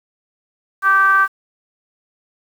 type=ring-modulated tone; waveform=triangle; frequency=192.8 Hz; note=G3; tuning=28 cents flat; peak=-5 dBFS; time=0.82-1.28 s; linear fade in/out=50 ms; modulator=1360 Hz; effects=7-bit